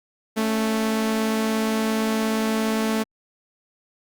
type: tone pair together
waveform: sawtooth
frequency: 220 / 277.2 Hz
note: A3 / C#4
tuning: 0 / 0 cents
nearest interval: major third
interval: 400 cents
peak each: -17 / -27 dBFS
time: 0.36-3.04 s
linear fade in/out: 20 ms
effects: Opus 48 kbps